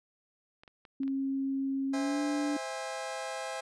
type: clicks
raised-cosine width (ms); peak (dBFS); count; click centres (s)
0.3; -36; 5; 0.635 / 0.678 / 0.852 / 1.033 / 1.079
type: tone with pitch glide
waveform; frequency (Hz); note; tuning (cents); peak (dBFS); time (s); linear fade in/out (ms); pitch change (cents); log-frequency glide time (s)
sine; 270.7 to 291.8; C#4 to D4; -41 to -11; -29; 1-2.57; 5; +130; 1.89-2.21
type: chord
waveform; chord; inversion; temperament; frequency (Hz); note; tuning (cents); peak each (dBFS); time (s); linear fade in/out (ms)
sawtooth; C augmented; none; just; 523.3 / 654.1 / 817.6; C5 / E5 / G#5; 0 / -14 / -27; -36; 1.93-3.61; 10
effects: resampled to 22050 Hz